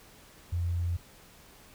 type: tone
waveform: sine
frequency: 86.6 Hz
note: F2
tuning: 14 cents flat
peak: -27 dBFS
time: 0.52-0.97 s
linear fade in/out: 10 ms
effects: pink hiss -55 dBFS RMS until 1.74 s